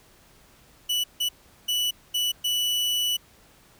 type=tone bursts at uneven times; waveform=40% pulse; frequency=2960 Hz; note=F#7; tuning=in tune; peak=-22 dBFS; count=5; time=0.89-1.04 / 1.2-1.29 / 1.68-1.91 / 2.14-2.32 / 2.44-3.17 s; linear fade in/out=10 ms; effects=pink hiss -56 dBFS RMS until 3.79 s